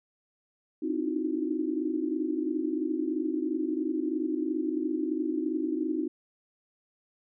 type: tone cluster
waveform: sine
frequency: 260.8 / 298.5 / 309.9 / 332.9 / 367.8 Hz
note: C4 / D4 / D#4 / E4 / F#4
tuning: -5 / +28 / -7 / +17 / -10 cents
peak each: -34 / -39 / -30 / -34 / -36 dBFS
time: 0.82-6.08 s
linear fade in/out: 10 ms
effects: none